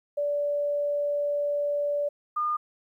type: tone pair in turn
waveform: sine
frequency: 580 / 1214.9 Hz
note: D5 / D#6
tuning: -22 / -42 cents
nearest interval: octave + minor second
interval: 1280 cents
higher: second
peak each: -24 dBFS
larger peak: neither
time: 0.17-2.09 / 2.36-2.57 s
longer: first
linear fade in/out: 10 ms
effects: 11-bit